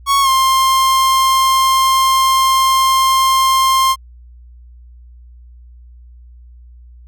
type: tone with pitch glide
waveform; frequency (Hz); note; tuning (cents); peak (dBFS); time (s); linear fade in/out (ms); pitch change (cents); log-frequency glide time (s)
45% pulse; 1108.7 to 1056.8; C#6 to C6; 0 to +17; -10; 0.06-3.96; 50; -83; 0.21-0.29
effects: added 60 Hz sine -37 dBFS peak until 7.07 s